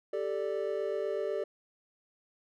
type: chord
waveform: triangle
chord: G suspended second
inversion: none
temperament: equal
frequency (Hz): 392 / 440 / 587.3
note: G4 / A4 / D5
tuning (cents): 0 / 0 / 0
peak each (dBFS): -33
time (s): 0.13-1.44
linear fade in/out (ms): 5
effects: none